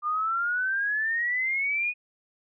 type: exponential sweep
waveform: sine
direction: up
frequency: 1197 to 2489 Hz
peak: -24 dBFS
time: 0.02-1.94 s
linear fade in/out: 50 ms
effects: none